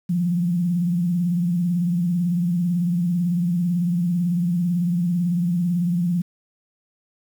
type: tone with vibrato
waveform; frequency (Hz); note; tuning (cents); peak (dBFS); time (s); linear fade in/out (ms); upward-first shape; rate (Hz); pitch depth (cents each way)
sine; 174.61; F3; 0; -18; 0.09-6.22; 10; sine; 18; 73
effects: 8-bit